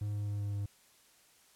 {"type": "tone with pitch steps", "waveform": "triangle", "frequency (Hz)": [103.8, 103.14, 102.49, 101.84, 101.2], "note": ["G#2", "G#2", "G#2", "G#2", "G#2"], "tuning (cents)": [0, -11, -22, -33, -44], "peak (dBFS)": -31, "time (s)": [0.01, 0.66], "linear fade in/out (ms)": 5, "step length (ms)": 130, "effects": ["white hiss -64 dBFS RMS until 1.55 s", "low-pass 12000 Hz 12 dB/octave"]}